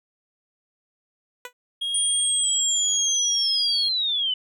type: tone with exponential decay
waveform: 10% pulse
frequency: 493.9 Hz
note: B4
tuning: in tune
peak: -21 dBFS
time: 1.45-1.53 s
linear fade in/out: 2 ms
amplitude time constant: 16 ms
type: tone with pitch glide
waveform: triangle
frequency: 3271 to 3290 Hz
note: G#7 to G#7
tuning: -27 to -17 cents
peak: -23 dBFS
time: 1.81-3.89 s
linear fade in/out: 10 ms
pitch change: +10 cents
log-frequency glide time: 2.08-2.85 s
type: linear sweep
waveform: sine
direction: down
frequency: 9397 to 2960 Hz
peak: -21 dBFS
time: 1.94-4.34 s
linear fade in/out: 5 ms
effects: none